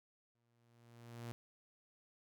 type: tone with exponential growth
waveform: sawtooth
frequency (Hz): 117.9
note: A#2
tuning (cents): +20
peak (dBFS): -39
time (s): 0.35-1.32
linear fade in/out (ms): 0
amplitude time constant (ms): 210
effects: none